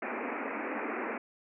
pink band-pass noise, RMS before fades -36 dBFS, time 0.02-1.18 s, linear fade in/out 5 ms, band 220 to 2500 Hz, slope 96 dB/octave, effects none

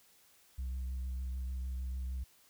sine tone with vibrato, 64.1 Hz, C2, 35 cents flat, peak -33 dBFS, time 0.58-2.24 s, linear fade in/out 10 ms, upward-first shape sine, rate 6.6 Hz, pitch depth 21 cents each way, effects tanh soft clip ceiling -34 dBFS + white hiss -65 dBFS RMS until 2.49 s

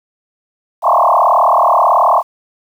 sine tone with frequency modulation, 880 Hz, A5, in tune, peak -7 dBFS, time 0.82-2.23 s, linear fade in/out 50 ms, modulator 38.5 Hz, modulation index 6.3, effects 7-bit

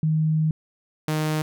sine / sawtooth tone pair in turn, 156.7 / 154.72 Hz, D#3 / D#3, +13 / -9 cents, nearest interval unison, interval 22 cents, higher first, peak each -18 dBFS, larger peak neither, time 0.03-0.51 / 1.08-1.42 s, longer first, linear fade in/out 2 ms, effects none

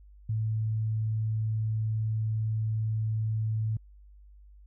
sine tone, 109.7 Hz, A2, 5 cents flat, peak -26 dBFS, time 0.29-3.77 s, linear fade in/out 5 ms, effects added 50 Hz sine -50 dBFS peak until 4.66 s

